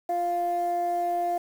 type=tone pair together; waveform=sine; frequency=348.9 / 698.5 Hz; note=F4 / F5; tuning=-2 / 0 cents; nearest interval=octave; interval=1202 cents; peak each=-31 / -23 dBFS; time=0.09-1.38 s; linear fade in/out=5 ms; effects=tanh soft clip ceiling -20 dBFS + 8-bit